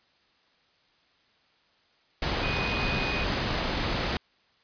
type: tone in noise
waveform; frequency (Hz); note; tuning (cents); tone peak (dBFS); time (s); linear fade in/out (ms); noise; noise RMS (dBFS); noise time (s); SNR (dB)
sine; 2489; D#7; 0; -32; 2.43-3.24; 2; pink; -28; 2.22-4.17; -7
effects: white hiss -65 dBFS RMS until 4.63 s + resampled to 11025 Hz